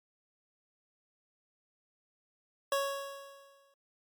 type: tone with exponential decay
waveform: 25% pulse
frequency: 554.4 Hz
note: C#5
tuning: in tune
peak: -23 dBFS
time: 2.72-3.74 s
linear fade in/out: 2 ms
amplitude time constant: 220 ms
effects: MP3 96 kbps